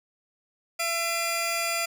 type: tone pair together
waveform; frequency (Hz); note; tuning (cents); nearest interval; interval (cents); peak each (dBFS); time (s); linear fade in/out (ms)
15% pulse; 674.9 / 2405; E5 / D7; +41 / +41; octave + minor seventh; 2200; -22; 0.79-1.86; 10
effects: none